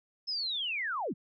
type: linear sweep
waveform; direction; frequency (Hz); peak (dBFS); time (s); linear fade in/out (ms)
sine; down; 5274 to 116.2; -31; 0.27-1.14; 20
effects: none